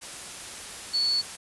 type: tone in noise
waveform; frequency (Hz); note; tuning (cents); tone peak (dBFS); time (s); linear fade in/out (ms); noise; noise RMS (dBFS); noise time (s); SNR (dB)
sine; 4435; C#8; 0; -22; 0.93-1.22; 20; white; -39; 0.01-1.37; +14
effects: resampled to 24000 Hz